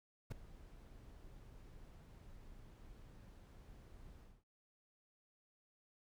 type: noise with ADSR envelope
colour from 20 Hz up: brown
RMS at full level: -38 dBFS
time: 0.3-4.44 s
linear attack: 18 ms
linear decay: 5 ms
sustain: -19 dB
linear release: 240 ms
effects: none